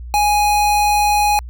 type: tone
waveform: square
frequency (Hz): 830.6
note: G#5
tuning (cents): 0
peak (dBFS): -13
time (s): 0.14-1.39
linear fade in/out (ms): 0
effects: added 60 Hz sine -28 dBFS peak until 1.49 s